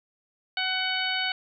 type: harmonic tone with a mistuned harmonic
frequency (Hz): 749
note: F#5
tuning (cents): +21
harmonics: 1 / 2 / 3 / 4 / 5 / 6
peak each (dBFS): -34 / -31 / -32 / -30 / -35 / -35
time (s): 0.57-1.32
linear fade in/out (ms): 2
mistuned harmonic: 6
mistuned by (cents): -38
effects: none